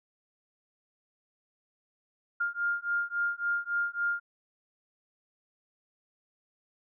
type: beating tone pair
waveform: sine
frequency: 1404 / 1407.6 Hz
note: F6 / F6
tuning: +9 / +13 cents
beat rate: 3.6 Hz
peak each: -31 dBFS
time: 2.4-4.2 s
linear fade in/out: 10 ms
effects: none